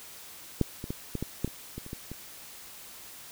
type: clicks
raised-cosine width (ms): 3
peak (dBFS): -10 / -23 / -19 / -18 / -18 / -14 / -27 / -24 / -30 / -23 / -25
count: 11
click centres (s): 0.613 / 0.841 / 0.905 / 1.153 / 1.226 / 1.446 / 1.477 / 1.78 / 1.864 / 1.931 / 2.116
effects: white hiss -47 dBFS RMS until 3.31 s